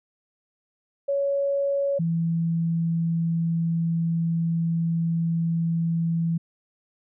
sine tone pair in turn, 559 / 166.19 Hz, C#5 / E3, +14 / +14 cents, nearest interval octave + major sixth, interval 2100 cents, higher first, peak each -21 dBFS, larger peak neither, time 1.08-1.99 / 1.99-6.38 s, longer second, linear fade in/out 10 ms, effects none

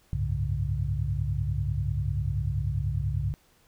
sine tone cluster, 65.3 / 95.5 / 105.7 / 141.5 Hz, C2 / G2 / G#2 / C#3, -3 / -45 / +31 / +36 cents, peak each -31 dBFS, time 0.13-3.34 s, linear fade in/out 0 ms, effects pink hiss -63 dBFS RMS until 3.67 s

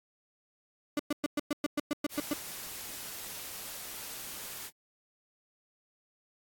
35% pulse tone bursts, 293.7 Hz, D4, in tune, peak -26 dBFS, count 11, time 0.97-2.334 s, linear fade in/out 2 ms, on 24 ms, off 110 ms
white noise, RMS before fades -42 dBFS, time 2.09-4.71 s, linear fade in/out 50 ms
effects AAC 64 kbps

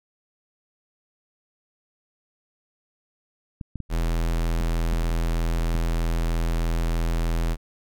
clicks, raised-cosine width 5 ms, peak -20 dBFS, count 9, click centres 3.612 / 3.757 / 3.803 / 4.608 / 4.93 / 5.033 / 5.105 / 5.596 / 5.752 s
square tone, 41.6 Hz, E1, 17 cents sharp, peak -22 dBFS, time 3.89-7.57 s, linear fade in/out 50 ms
effects none

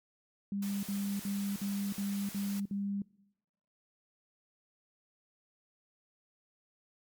sine tone bursts, 200 Hz, G3, 35 cents sharp, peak -32 dBFS, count 7, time 0.52-3.02 s, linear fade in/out 2 ms, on 310 ms, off 55 ms
white noise, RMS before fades -46 dBFS, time 0.62-2.6 s, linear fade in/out 5 ms
effects noise-tail reverb RT60 0.9 s tail -22 dB re dry + MP3 96 kbps

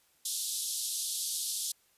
white band-pass noise, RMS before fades -35 dBFS, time 0.25-1.72 s, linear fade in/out 5 ms, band 3400 to 12000 Hz, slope 48 dB/octave, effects white hiss -68 dBFS RMS until 1.97 s + resampled to 32000 Hz

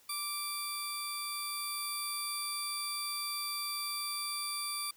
20% pulse tone pair together, 1174.7 / 4699 Hz, D6 / D8, 0 / 0 cents, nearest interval 2 octaves, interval 2400 cents, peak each -35 / -31 dBFS, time 0.09-4.91 s, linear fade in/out 5 ms, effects white hiss -63 dBFS RMS until 4.96 s

